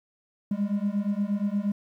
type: beating tone pair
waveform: triangle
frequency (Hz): 199.2 / 207.7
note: G3 / G#3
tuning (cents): +28 / 0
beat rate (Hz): 8.5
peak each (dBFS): -25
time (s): 0.51-1.72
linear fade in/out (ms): 5
effects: tanh soft clip ceiling -15 dBFS + 10-bit